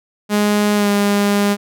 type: tone with pitch glide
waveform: sawtooth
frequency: 207.7 to 203.2 Hz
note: G#3 to G#3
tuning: 0 to -38 cents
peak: -9 dBFS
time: 0.29-1.57 s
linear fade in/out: 50 ms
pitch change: -38 cents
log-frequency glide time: 0.75-0.89 s
effects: none